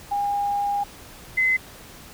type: tone pair in turn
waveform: sine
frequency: 811 / 2044 Hz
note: G#5 / C7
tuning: -41 / -41 cents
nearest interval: octave + major third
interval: 1600 cents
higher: second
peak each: -21 / -17 dBFS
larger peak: second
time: 0.11-0.84 / 1.37-1.57 s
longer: first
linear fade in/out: 10 ms
effects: pink hiss -44 dBFS RMS until 2.13 s